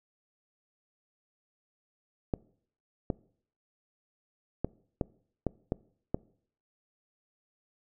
clicks, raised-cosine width 2 ms, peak -15 dBFS, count 7, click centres 2.338 / 3.102 / 4.646 / 5.012 / 5.467 / 5.721 / 6.145 s, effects noise-tail reverb RT60 0.6 s tail -23 dB re dry

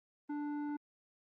triangle tone with hard clipping, 293.7 Hz, D4, in tune, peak -38 dBFS, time 0.29-0.77 s, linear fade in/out 10 ms, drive 14 dB, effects low-pass 2000 Hz 12 dB/octave + Opus 24 kbps

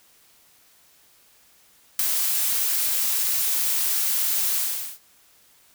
blue noise with ADSR envelope, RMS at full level -17 dBFS, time 1.99-4.99 s, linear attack 4 ms, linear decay 7 ms, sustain -6 dB, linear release 430 ms, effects white hiss -57 dBFS RMS until 5.74 s

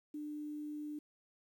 sine tone, 298.5 Hz, D4, 28 cents sharp, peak -40 dBFS, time 0.14-0.99 s, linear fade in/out 5 ms, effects 11-bit

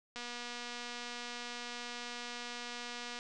click train, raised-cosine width 0.2 ms, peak -26 dBFS, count 731, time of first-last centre 0.16-3.189 s, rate 241 Hz, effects resampled to 22050 Hz + 10-bit

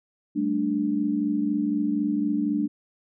sine chord, G suspended second, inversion none, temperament equal, 196 / 220 / 293.7 Hz, G3 / A3 / D4, 0 / 0 / 0 cents, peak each -30 / -27 / -24 dBFS, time 0.35-2.68 s, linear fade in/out 20 ms, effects none

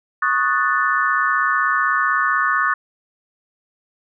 sine chord, D# half-diminished seventh, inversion third, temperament equal, 1108.7 / 1244.5 / 1480 / 1760 Hz, C#6 / D#6 / F#6 / A6, 0 / 0 / 0 / 0 cents, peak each -21 dBFS, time 0.22-2.74 s, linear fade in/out 5 ms, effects none

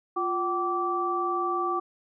sine tone cluster, 351.3 / 763 / 1163 Hz, F4 / G5 / D6, +10 / -47 / -17 cents, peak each -30 / -32 / -27 dBFS, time 0.16-1.8 s, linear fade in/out 10 ms, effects none

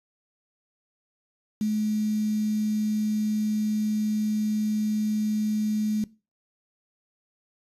sine tone with quantisation, 213.6 Hz, G#3, 49 cents sharp, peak -22 dBFS, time 1.61-6.04 s, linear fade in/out 2 ms, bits 7, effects noise-tail reverb RT60 0.3 s tail -20 dB re dry + resampled to 32000 Hz

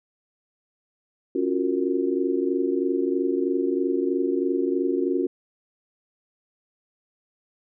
sine chord, Gb major seventh, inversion second, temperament just, 277.5 / 346.9 / 370 / 462.5 Hz, Db4 / F4 / Gb4 / Bb4, +2 / -12 / 0 / -14 cents, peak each -26 / -26 / -25 / -31 dBFS, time 1.35-5.27 s, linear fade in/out 5 ms, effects none

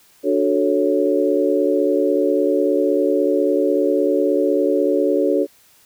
sine chord, D major seventh, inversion none, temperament equal, 293.7 / 370 / 440 / 554.4 Hz, D4 / F#4 / A4 / C#5, 0 / 0 / 0 / 0 cents, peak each -20 dBFS, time 0.23-5.47 s, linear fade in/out 50 ms, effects white hiss -53 dBFS RMS until 5.85 s

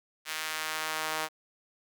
sawtooth tone with high-pass filter sweep, 156.9 Hz, D#3, 15 cents sharp, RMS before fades -34 dBFS, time 0.25-1.29 s, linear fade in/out 50 ms, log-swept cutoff 1900 to 820 Hz, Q 0.93, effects none

